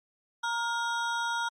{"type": "ring-modulated tone", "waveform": "square", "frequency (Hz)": 1174.7, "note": "D6", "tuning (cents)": 0, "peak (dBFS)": -26, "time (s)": [0.43, 1.49], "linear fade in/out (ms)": 10, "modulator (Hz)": 241, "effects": ["low-pass 6000 Hz 12 dB/octave", "Opus 48 kbps"]}